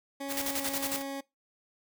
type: tone with pitch glide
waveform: 20% pulse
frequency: 277.2 to 275.1 Hz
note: C#4 to C#4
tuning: 0 to -13 cents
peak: -30 dBFS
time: 0.2-1.21 s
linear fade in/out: 10 ms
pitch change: -13 cents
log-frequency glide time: 0.58-0.63 s
type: noise with tremolo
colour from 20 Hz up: white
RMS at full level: -32 dBFS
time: 0.28-1.03 s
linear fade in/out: 50 ms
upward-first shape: square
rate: 11 Hz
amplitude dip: 65%
effects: noise-tail reverb RT60 0.2 s tail -22 dB re dry